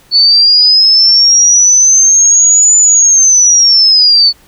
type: linear two-way sweep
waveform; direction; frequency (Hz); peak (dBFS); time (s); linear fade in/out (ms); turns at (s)
sine; up then down; 4435 to 7030 to 4435; -3; 0.11-4.33; 50; 2.77
effects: pink hiss -45 dBFS RMS until 4.47 s